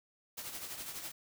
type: noise with tremolo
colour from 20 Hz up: white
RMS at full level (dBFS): -41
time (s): 0.37-1.12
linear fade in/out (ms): 10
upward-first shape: triangle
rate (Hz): 12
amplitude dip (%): 60
effects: none